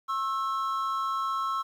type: tone pair together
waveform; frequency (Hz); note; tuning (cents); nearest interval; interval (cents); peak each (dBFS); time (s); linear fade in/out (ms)
triangle; 1082.8 / 1318.5; C#6 / E6; -41 / 0; minor third; 341; -28; 0.08-1.63; 20
effects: 10-bit